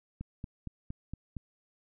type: click train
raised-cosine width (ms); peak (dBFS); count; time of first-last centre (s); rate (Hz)
5; -26; 6; 0.21-1.367; 4.32
effects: none